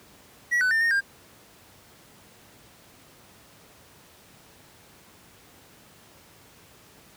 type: tone with pitch steps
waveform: triangle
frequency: 1930 / 1500 / 1800 / 1844 / 1602 Hz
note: B6 / F#6 / A6 / A#6 / G6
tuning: -40 / +23 / +39 / -19 / +37 cents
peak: -18 dBFS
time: 0.51-1.01 s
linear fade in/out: 20 ms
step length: 100 ms
effects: pink hiss -53 dBFS RMS until 7.16 s + high-pass 80 Hz 12 dB/octave